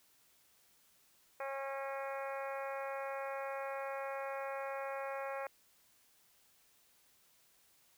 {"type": "harmonic tone", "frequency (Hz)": 272.7, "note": "C#4", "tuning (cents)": -28, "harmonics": [2, 3, 4, 5, 6, 7, 8, 9], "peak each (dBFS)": [-41, -45, -47, -49, -51, -52, -53, -54], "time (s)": [1.4, 5.47], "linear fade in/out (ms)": 2, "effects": ["white hiss -69 dBFS RMS until 7.97 s"]}